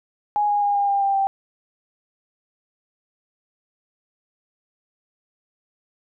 sine tone with pitch steps, 830.6 / 822.5 / 814.4 / 806.5 / 798.6 / 790.8 / 783.1 Hz, G#5 / G#5 / G#5 / G5 / G5 / G5 / G5, 0 / -17 / -34 / +49 / +32 / +15 / -2 cents, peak -17 dBFS, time 0.36-1.27 s, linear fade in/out 0 ms, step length 130 ms, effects none

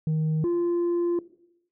sine tone pair in turn, 156.6 / 346 Hz, D#3 / F4, +11 / -16 cents, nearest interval octave + major second, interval 1373 cents, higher second, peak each -19 dBFS, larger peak neither, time 0.07-0.44 / 0.44-1.19 s, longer second, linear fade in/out 2 ms, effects noise-tail reverb RT60 0.8 s tail -19 dB re dry + tanh soft clip ceiling -21 dBFS

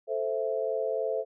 sine chord, A minor, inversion none, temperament equal with one note detuned, 440 / 523.3 / 661.2 Hz, A4 / C5 / E5, 0 / 0 / +5 cents, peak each -31 / -31 / -32 dBFS, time 0.07-1.25 s, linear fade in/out 50 ms, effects none

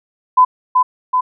sine tone with echo, 1009 Hz, B5, 37 cents sharp, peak -5 dBFS, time 0.37-0.45 s, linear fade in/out 10 ms, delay 380 ms, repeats 2, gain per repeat -3 dB, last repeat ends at 1.21 s, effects none

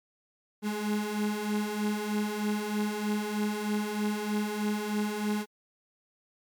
35% pulse beating tone pair, 207.7 / 210.9 Hz, G#3 / G#3, 0 / +27 cents, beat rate 3.2 Hz, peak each -32 / -28 dBFS, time 0.62-5.46 s, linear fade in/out 50 ms, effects MP3 96 kbps

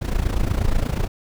brown noise with amplitude modulation, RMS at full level -17 dBFS, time 0.01-1.08 s, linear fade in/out 20 ms, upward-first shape sine, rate 28.4 Hz, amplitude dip 80%, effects none

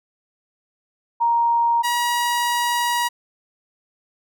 sine / sawtooth tone pair in turn, 936 / 958.4 Hz, A#5 / A#5, +7 / +48 cents, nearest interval unison, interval 41 cents, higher second, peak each -15 dBFS, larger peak neither, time 1.2-1.83 / 1.83-3.09 s, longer second, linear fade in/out 20 ms, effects none

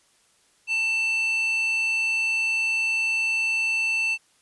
square tone with high-pass filter, 890 Hz, A5, 20 cents sharp, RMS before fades -24 dBFS, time 0.67-4.18 s, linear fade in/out 50 ms, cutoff 2600 Hz, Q 6.6, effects white hiss -62 dBFS RMS until 4.41 s + resampled to 24000 Hz

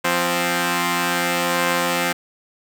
5% pulse tone pair together, 174.61 / 261.6 Hz, F3 / C4, 0 / 0 cents, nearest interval perfect fifth, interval 700 cents, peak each -10 dBFS, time 0.04-2.13 s, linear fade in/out 10 ms, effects none

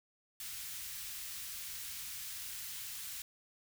white band-stop noise, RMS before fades -44 dBFS, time 0.4-3.22 s, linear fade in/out 2 ms, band 110 to 1800 Hz, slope 12 dB/octave, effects none

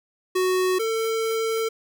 square tone pair in turn, 370 / 448.1 Hz, F#4 / A4, 0 / +32 cents, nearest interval minor third, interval 332 cents, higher second, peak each -20 / -23 dBFS, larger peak first, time 0.35-0.79 / 0.79-1.69 s, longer second, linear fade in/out 10 ms, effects none

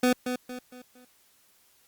25% pulse tone with echo, 250 Hz, B3, 21 cents sharp, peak -16 dBFS, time 0.03-0.13 s, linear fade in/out 5 ms, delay 230 ms, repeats 4, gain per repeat -8 dB, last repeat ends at 1.05 s, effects white hiss -63 dBFS RMS until 1.87 s + Opus 48 kbps

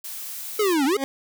blue noise, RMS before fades -34 dBFS, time 0.04-0.74 s, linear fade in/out 5 ms
square linear two-way sweep, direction down then up, 440 to 257.1 to 440 Hz, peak -19 dBFS, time 0.59-0.97 s, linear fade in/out 5 ms, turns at 0.85 s
20% pulse tone with exponential growth, 271.8 Hz, C#4, 34 cents flat, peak -15 dBFS, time 0.89-1.04 s, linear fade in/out 0 ms, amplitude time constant 31 ms
effects none

